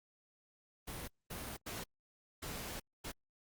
pink noise bursts at uneven times, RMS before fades -44 dBFS, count 5, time 0.87-1.08 / 1.3-1.57 / 1.66-1.84 / 2.42-2.8 / 3.04-3.12 s, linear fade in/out 10 ms, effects Opus 32 kbps

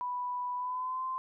sine tone with pitch glide, 987.8 to 1038.1 Hz, B5 to C6, 0 to -14 cents, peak -32 dBFS, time 0.01-1.18 s, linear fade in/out 0 ms, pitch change +86 cents, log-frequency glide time 0.56-1.05 s, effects none

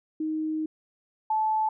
sine tone pair in turn, 312.6 / 870.2 Hz, D#4 / A5, +8 / -19 cents, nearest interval octave + tritone, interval 1773 cents, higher second, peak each -26 / -22 dBFS, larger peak second, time 0.2-0.66 / 1.3-1.69 s, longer first, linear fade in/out 5 ms, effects none

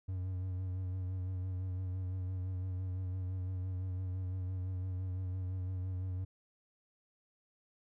triangle tone with vibrato, 92.5 Hz, F#2, in tune, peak -33 dBFS, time 0.08-6.25 s, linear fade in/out 10 ms, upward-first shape sine, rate 5.9 Hz, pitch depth 32 cents each way, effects none

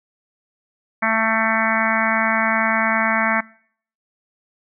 harmonic tone, 222.6 Hz, A3, 20 cents sharp, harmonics 1 / 3 / 4 / 5 / 6 / 7 / 8 / 9 / 10, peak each -25 / -25 / -25 / -25 / -25 / -25 / -25 / -25 / -25 dBFS, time 1.02-3.41 s, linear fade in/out 10 ms, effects noise-tail reverb RT60 0.6 s tail -24 dB re dry

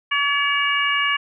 harmonic tone, 569 Hz, C#5, 45 cents sharp, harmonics 2 / 3 / 4 / 5, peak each -23 / -23 / -23 / -23 dBFS, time 0.11-1.17 s, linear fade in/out 10 ms, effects none

